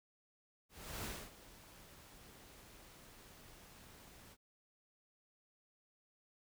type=noise with ADSR envelope; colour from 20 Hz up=pink; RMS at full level=-43 dBFS; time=0.69-4.37 s; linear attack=360 ms; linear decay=250 ms; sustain=-16 dB; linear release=51 ms; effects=none